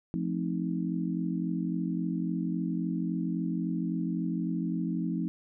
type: chord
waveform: sine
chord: F dominant seventh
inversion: none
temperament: just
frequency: 174.61 / 218.3 / 261.9 / 314.3 Hz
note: F3 / A3 / C4 / Eb4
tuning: 0 / -13 / +2 / +18 cents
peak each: -31 / -36 / -35 / -35 dBFS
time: 0.14-5.28 s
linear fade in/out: 0 ms
effects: none